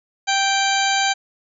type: harmonic tone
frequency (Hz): 784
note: G5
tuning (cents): 0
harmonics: 1 / 2 / 3 / 4 / 5 / 6 / 8 / 9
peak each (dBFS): -20 / -23 / -25 / -26 / -27 / -28 / -29 / -30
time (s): 0.27-1.14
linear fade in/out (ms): 20
effects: none